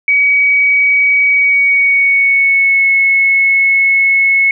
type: tone with pitch glide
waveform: sine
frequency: 2265 to 2192 Hz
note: C#7 to C#7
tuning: +37 to -20 cents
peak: -7 dBFS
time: 0.08-4.51 s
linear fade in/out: 2 ms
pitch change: -57 cents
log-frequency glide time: 1.28-2.89 s
effects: none